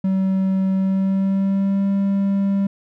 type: tone with pitch glide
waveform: triangle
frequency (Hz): 190.8 to 197.3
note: G3 to G3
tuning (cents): -47 to +11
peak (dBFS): -14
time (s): 0.04-2.67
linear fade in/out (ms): 5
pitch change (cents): +58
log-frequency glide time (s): 0.75-1.88
effects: none